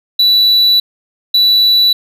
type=tone bursts at uneven times; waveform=triangle; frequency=3951 Hz; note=B7; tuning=in tune; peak=-5 dBFS; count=2; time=0.19-0.8 / 1.34-1.93 s; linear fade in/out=5 ms; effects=none